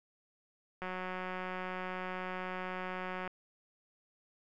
click train, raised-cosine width 0.5 ms, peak -25 dBFS, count 453, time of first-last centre 0.82-3.277 s, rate 184 Hz, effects none

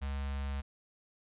square tone with notch filter, 69.3 Hz, C#2, in tune, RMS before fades -36 dBFS, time 0.01-0.62 s, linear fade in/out 20 ms, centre 350 Hz, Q 0.73, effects resampled to 8000 Hz

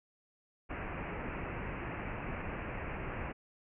pink low-pass noise, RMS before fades -40 dBFS, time 0.69-3.33 s, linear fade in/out 20 ms, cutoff 2700 Hz, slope 96 dB/octave, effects none

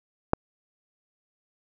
click, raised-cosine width 1 ms, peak -5 dBFS, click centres 0.334 s, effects none

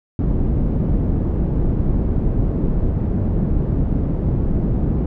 pink low-pass noise, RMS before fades -18 dBFS, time 0.19-5.06 s, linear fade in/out 2 ms, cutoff 270 Hz, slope 12 dB/octave, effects none

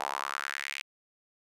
sawtooth tone with high-pass filter sweep, 69.7 Hz, C#2, 10 cents sharp, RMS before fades -36 dBFS, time 0-0.82 s, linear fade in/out 0 ms, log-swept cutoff 800 to 2500 Hz, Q 3.3, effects low-pass 12000 Hz 12 dB/octave

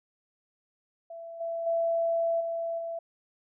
sine tone with level steps, 668 Hz, E5, 23 cents sharp, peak -39 / -30 / -24 / -29 / -32 dBFS, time 1.1-2.99 s, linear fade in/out 5 ms, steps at 1.4 / 1.66 / 2.4 / 2.78 s, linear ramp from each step 10 ms, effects none

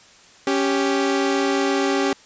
sawtooth tone pair together, 277.5 / 392 Hz, C#4 / G4, +2 / 0 cents, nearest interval tritone, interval 598 cents, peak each -17 dBFS, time 0.47-2.13 s, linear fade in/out 2 ms, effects white hiss -49 dBFS RMS until 2.25 s + resampled to 16000 Hz

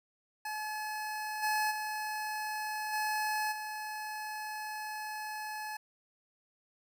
25% pulse tone with level steps, 855 Hz, A5, 50 cents flat, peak -32 / -25 / -31 / -27 / -34 dBFS, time 0.45-5.77 s, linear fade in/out 5 ms, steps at 1.42 / 1.7 / 2.92 / 3.51 s, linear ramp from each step 20 ms, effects none

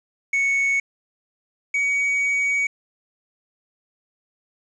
triangle tone pair in turn, 2217 / 2254 Hz, C#7 / C#7, 0 / +28 cents, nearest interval unison, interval 28 cents, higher second, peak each -16 / -17 dBFS, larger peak first, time 0.33-0.8 / 1.74-2.67 s, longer second, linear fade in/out 5 ms, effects resampled to 22050 Hz + 8-bit

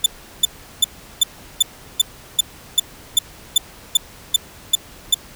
sawtooth tone bursts, 3520 Hz, A7, in tune, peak -6 dBFS, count 14, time 0.04-5.144 s, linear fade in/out 5 ms, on 21 ms, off 370 ms, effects pink hiss -42 dBFS RMS until 5.35 s

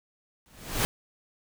pink noise with exponential growth, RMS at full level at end -22 dBFS, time 0.46-0.85 s, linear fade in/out 0 ms, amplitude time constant 84 ms, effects none

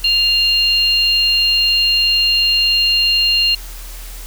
sine tone pair together, 2794 / 4221 Hz, F7 / C8, 0 / +14 cents, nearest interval perfect fifth, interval 714 cents, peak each -14 dBFS, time 0.04-3.55 s, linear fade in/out 5 ms, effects added 40 Hz sine -29 dBFS peak until 4.26 s + white hiss -36 dBFS RMS until 4.26 s

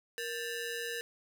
sawtooth ring-modulated tone, 1118 Hz, C#6, 14 cents sharp, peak -29 dBFS, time 0.18-1.01 s, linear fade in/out 0 ms, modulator 648 Hz, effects none

